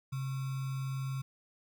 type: tone with sample-and-hold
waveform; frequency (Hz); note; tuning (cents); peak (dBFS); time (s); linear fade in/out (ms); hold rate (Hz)
sine; 133.4; C3; +34; -33; 0.12-1.22; 10; 1225
effects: none